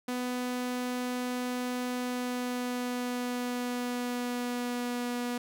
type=tone with pitch glide; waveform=sawtooth; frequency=248.5 to 243.5 Hz; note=B3 to B3; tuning=+11 to -24 cents; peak=-27 dBFS; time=0.08-5.38 s; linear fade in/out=5 ms; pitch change=-35 cents; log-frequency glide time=1.89-5.11 s; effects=none